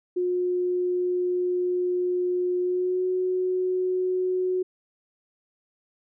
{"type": "tone with pitch glide", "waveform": "sine", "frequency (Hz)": [359.7, 368.1], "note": ["F#4", "F#4"], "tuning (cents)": [-49, -9], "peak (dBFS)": -22, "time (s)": [0.16, 4.63], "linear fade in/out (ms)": 10, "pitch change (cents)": 40, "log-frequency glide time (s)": [2.6, 3.05], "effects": []}